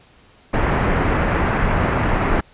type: low-pass noise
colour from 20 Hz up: pink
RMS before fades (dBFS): -18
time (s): 0.53-2.41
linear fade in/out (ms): 10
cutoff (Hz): 2100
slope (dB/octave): 24
effects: pink hiss -51 dBFS RMS until 2.53 s + resampled to 8000 Hz